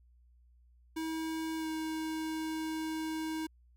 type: tone with pitch glide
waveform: square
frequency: 320.8 to 316.9 Hz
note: E4 to D#4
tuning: -47 to +32 cents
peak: -35 dBFS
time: 0.96-3.47 s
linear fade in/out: 10 ms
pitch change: -21 cents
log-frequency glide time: 1.58-1.67 s
effects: added 60 Hz sine -60 dBFS peak until 3.76 s